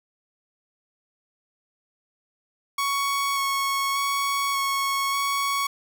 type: tone with vibrato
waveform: sawtooth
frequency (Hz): 1108.7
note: C#6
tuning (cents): 0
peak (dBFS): -19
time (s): 2.78-5.67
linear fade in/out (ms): 5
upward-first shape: square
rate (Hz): 0.85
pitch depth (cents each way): 10
effects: none